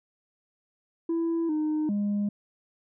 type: tone with pitch steps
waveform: sine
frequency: 332.3 / 307 / 204.7 Hz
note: E4 / D#4 / G#3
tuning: +14 / -23 / -25 cents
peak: -22 dBFS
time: 1.09-2.29 s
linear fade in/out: 5 ms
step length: 400 ms
effects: tanh soft clip ceiling -23 dBFS